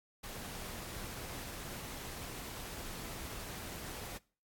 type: noise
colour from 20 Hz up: pink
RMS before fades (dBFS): -45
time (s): 0.23-4.18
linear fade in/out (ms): 10
effects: noise-tail reverb RT60 0.4 s tail -22 dB re dry + AAC 64 kbps